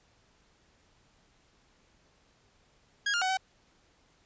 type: tone with pitch steps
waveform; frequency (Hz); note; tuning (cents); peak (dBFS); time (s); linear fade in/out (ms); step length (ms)
sawtooth; 1640 / 1409 / 750 / 760; G#6 / F6 / F#5 / F#5; -22 / +15 / +23 / +46; -23; 3.06-3.372; 5; 78
effects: pink hiss -66 dBFS RMS until 4.25 s + resampled to 16000 Hz